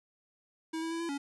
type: tone with pitch steps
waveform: square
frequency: 322.3 / 327 / 331.6 / 336.6 / 281.4 Hz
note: E4 / E4 / E4 / E4 / C#4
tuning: -39 / -14 / +10 / +36 / +26 cents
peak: -34 dBFS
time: 0.73-1.18 s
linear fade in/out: 10 ms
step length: 90 ms
effects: resampled to 24000 Hz + 11-bit